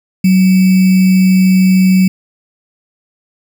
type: tone with sample-and-hold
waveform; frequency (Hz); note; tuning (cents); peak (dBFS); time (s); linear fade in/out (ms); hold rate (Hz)
sine; 186.9; F#3; +18; -5; 0.24-2.08; 5; 2450
effects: none